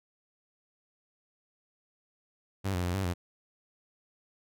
sawtooth tone with pitch steps, 97.2 / 89.1 / 88.6 / 96.8 / 88.2 Hz, G2 / F2 / F2 / G2 / F2, -14 / +35 / +25 / -21 / +18 cents, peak -25 dBFS, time 2.64-3.14 s, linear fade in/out 20 ms, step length 100 ms, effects none

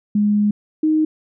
sine tone pair in turn, 207.7 / 311.2 Hz, G#3 / D#4, 0 / 0 cents, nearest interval perfect fifth, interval 700 cents, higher second, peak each -13 dBFS, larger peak neither, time 0.15-0.51 / 0.83-1.05 s, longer first, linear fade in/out 5 ms, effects none

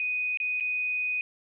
sine tone with dropouts, 2491 Hz, D#7, 1 cent sharp, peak -26 dBFS, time 0-1.21 s, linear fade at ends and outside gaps 1 ms, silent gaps 0.373-0.401 / 0.6-0.607 s, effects none

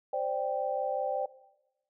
sine chord, C suspended second, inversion none, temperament just, 523.3 / 588.7 / 784.9 Hz, C5 / D5 / G5, 0 / +4 / +2 cents, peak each -33 dBFS, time 0.13-1.26 s, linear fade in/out 5 ms, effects noise-tail reverb RT60 1.0 s tail -19 dB re dry

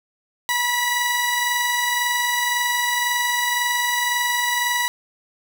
sawtooth tone pair together, 967 / 1955.9 Hz, B5 / B6, -37 / -17 cents, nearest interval octave, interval 1220 cents, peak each -19 / -18 dBFS, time 0.49-4.88 s, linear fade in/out 0 ms, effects none

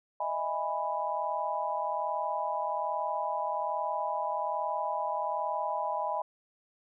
sine chord, E major seventh, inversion third, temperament just, 618.1 / 659.3 / 824.1 / 988.9 Hz, D#5 / E5 / G#5 / B5, -12 / 0 / -14 / +2 cents, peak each -36 / -38 / -34 / -33 dBFS, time 0.2-6.22 s, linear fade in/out 5 ms, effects none

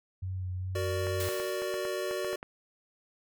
sine tone with vibrato, 92.5 Hz, F#2, in tune, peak -32 dBFS, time 0.22-1.29 s, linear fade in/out 10 ms, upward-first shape sine, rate 2.5 Hz, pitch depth 22 cents each way
square chord, Gb augmented, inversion none, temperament equal with one note detuned, 371.9 / 466.2 / 587.3 Hz, Gb4 / Bb4 / D5, +9 / 0 / 0 cents, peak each -35 / -39 / -36 dBFS, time 0.75-2.36 s, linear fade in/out 5 ms
clicks, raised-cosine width 0.5 ms, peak -25 dBFS, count 10, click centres 1.069 / 1.288 / 1.4 / 1.62 / 1.741 / 1.852 / 2.111 / 2.247 / 2.331 / 2.429 s
white noise with exponential decay, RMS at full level -37 dBFS, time 1.2-2.08 s, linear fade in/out 1 ms, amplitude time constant 190 ms
effects none

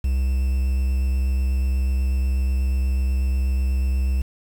triangle tone with vibrato, 65 Hz, C2, 11 cents flat, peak -16 dBFS, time 0.04-4.22 s, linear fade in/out 5 ms, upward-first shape sine, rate 8.2 Hz, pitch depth 11 cents each way, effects 7-bit

